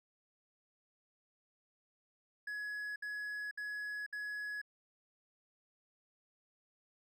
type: tone bursts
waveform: triangle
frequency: 1684 Hz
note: G#6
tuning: 24 cents sharp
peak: -37 dBFS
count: 4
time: 2.47-4.616 s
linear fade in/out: 5 ms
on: 490 ms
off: 62 ms
effects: none